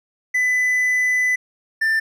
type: tone pair in turn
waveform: triangle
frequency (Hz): 2000 / 1782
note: B6 / A6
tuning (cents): +21 / +22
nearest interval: major second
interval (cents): 199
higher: first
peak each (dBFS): -14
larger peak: neither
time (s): 0.34-1.36 / 1.81-2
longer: first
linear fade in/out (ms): 10
effects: none